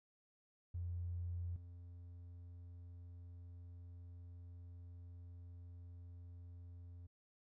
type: tone with level steps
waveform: triangle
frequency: 87.31 Hz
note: F2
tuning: in tune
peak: -36 / -49 dBFS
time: 0.74-7.07 s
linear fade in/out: 10 ms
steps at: 1.56 s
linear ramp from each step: 2 ms
effects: tanh soft clip ceiling -38 dBFS